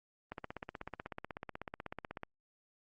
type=click train; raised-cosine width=0.5 ms; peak=-26 dBFS; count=32; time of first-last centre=0.32-2.234 s; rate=16.2 Hz; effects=Opus 32 kbps